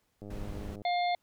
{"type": "click train", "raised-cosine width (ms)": 2, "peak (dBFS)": -32, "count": 62, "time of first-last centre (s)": [0.22, 0.818], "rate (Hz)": 102}
{"type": "noise", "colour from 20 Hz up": "brown", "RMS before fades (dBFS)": -40, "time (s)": [0.3, 0.76], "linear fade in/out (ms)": 5}
{"type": "harmonic tone", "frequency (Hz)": 707, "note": "F5", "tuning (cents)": 21, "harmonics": [1, 3, 5, 6], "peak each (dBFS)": [-27, -37, -41, -43], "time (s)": [0.85, 1.15], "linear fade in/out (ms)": 2}
{"effects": ["pink hiss -75 dBFS RMS until 1.22 s"]}